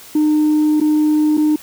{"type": "tone with dropouts", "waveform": "sine", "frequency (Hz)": 304.3, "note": "D#4", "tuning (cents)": -38, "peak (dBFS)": -9, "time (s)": [0.15, 1.56], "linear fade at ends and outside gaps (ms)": 5, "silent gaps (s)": [[0.802, 0.812], [1.371, 1.377]], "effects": ["tanh soft clip ceiling -9 dBFS", "white hiss -39 dBFS RMS until 1.62 s"]}